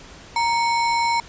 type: tone with sample-and-hold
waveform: sine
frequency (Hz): 932.3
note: A#5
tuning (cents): 0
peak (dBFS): -17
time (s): 0.36-1.2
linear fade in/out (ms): 2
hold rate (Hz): 3150
effects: pink hiss -43 dBFS RMS until 1.28 s + resampled to 16000 Hz